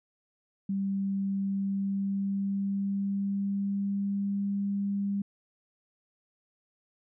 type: tone with pitch glide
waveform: sine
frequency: 196 to 199.77 Hz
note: G3 to G3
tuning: 0 to +33 cents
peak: -27 dBFS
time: 0.69-5.22 s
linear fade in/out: 5 ms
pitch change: +33 cents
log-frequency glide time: 1.34-4.42 s
effects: none